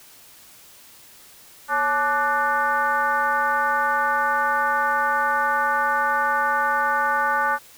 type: tone with frequency modulation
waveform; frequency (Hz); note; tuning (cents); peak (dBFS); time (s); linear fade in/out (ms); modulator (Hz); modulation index
sine; 1174.7; D6; 0; -18; 1.68-7.59; 50; 310; 1.5
effects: white hiss -48 dBFS RMS until 7.77 s